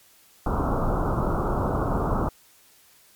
pink low-pass noise, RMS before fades -24 dBFS, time 0.46-2.29 s, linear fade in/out 5 ms, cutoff 1400 Hz, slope 96 dB/octave, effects white hiss -56 dBFS RMS until 3.15 s + MP3 96 kbps

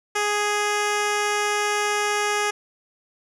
10% pulse tone with low-pass filter, 415.3 Hz, G#4, in tune, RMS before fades -23 dBFS, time 0.15-2.51 s, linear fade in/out 10 ms, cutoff 8900 Hz, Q 1.1, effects none

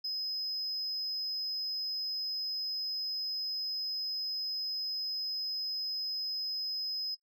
sine tone, 5070 Hz, D#8, 32 cents sharp, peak -30 dBFS, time 0.04-7.15 s, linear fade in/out 10 ms, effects noise-tail reverb RT60 0.1 s tail -19 dB re dry + tanh soft clip ceiling -31 dBFS

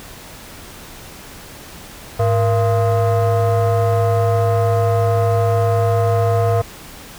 sine tone with frequency modulation, 105.3 Hz, G#2, 24 cents sharp, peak -11 dBFS, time 2.19-6.62 s, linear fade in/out 10 ms, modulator 576 Hz, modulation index 1.1, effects tanh soft clip ceiling -10 dBFS + pink hiss -37 dBFS RMS until 7.18 s

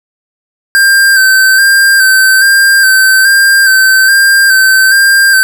square tone with vibrato, 1568 Hz, G6, in tune, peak -4 dBFS, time 0.75-5.43 s, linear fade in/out 0 ms, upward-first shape square, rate 1.2 Hz, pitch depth 28 cents each way, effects none

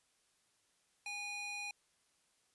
square tone with high-pass filter, 820 Hz, G#5, 22 cents flat, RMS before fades -43 dBFS, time 1.06-1.71 s, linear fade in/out 2 ms, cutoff 1800 Hz, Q 7, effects white hiss -75 dBFS RMS until 2.54 s + resampled to 24000 Hz

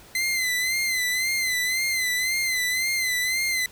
sawtooth tone with vibrato, 2048 Hz, C7, 38 cents flat, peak -19 dBFS, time 0.15-3.66 s, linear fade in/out 2 ms, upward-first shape sine, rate 1.9 Hz, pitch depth 60 cents each way, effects pink hiss -49 dBFS RMS until 3.71 s

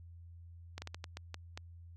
slowing click train, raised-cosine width 0.2 ms, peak -25 dBFS, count 8, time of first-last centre 0.78-1.575 s, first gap 40 ms, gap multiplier 1.34, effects added 85 Hz sine -50 dBFS peak until 1.96 s

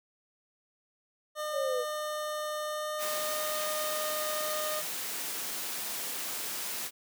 25% pulse tone with pitch glide, 606 to 613 Hz, D#5 to D#5, -46 to -26 cents, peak -29 dBFS, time 1.35-4.83 s, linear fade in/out 50 ms, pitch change +20 cents, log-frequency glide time 2.66-3.45 s
sine linear sweep, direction down, 571 to 480.6 Hz, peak -29 dBFS, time 1.52-1.85 s, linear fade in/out 50 ms
white noise, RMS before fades -36 dBFS, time 2.98-6.91 s, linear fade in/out 50 ms
effects high-pass 200 Hz 12 dB/octave

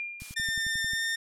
sine tone with exponential decay, 2400 Hz, D7, 37 cents sharp, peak -30 dBFS, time 0-0.65 s, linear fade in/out 0 ms, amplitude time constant 140 ms
blue noise, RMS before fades -40 dBFS, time 0.2-0.34 s, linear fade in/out 0 ms
click train, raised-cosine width 5 ms, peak -31 dBFS, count 9, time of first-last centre 0.22-0.934 s, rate 11.2 Hz
sawtooth tone with pitch glide, 1803 to 1815.5 Hz, A6 to A#6, +42 to -46 cents, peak -24 dBFS, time 0.36-1.16 s, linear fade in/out 10 ms, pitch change +12 cents, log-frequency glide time 0.89-1.03 s
effects low-pass 10000 Hz 12 dB/octave

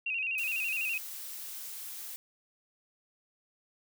sine tone with vibrato, 2637 Hz, E7, in tune, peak -30 dBFS, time 0.06-0.98 s, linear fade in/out 5 ms, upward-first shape square, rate 12 Hz, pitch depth 70 cents each way
blue noise, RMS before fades -42 dBFS, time 0.38-2.16 s, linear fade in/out 0 ms
effects none

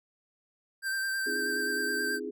square tone with vibrato, 1568 Hz, G6, in tune, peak -30 dBFS, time 0.82-2.2 s, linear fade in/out 50 ms, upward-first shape sine, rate 9.4 Hz, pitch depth 21 cents each way
sine chord, F minor seventh, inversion second, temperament equal with one note detuned, 261.6 / 311.1 / 340.5 / 415.3 Hz, C4 / Eb4 / F4 / Ab4, 0 / 0 / -44 / 0 cents, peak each -40 / -41 / -41 / -36 dBFS, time 1.26-2.31 s, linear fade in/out 10 ms
effects none

